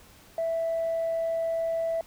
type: tone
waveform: sine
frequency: 659.3 Hz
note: E5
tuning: in tune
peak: -24 dBFS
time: 0.38-2.01 s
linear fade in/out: 2 ms
effects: tanh soft clip ceiling -22 dBFS + pink hiss -54 dBFS RMS until 2.06 s